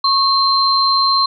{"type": "tone pair together", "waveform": "sine", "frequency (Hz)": [1096, 4138], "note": ["C#6", "C8"], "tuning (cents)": [-20, -20], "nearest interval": "octave + major seventh", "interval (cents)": 2300, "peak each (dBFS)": -14, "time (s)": [0.04, 1.26], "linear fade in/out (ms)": 5, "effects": []}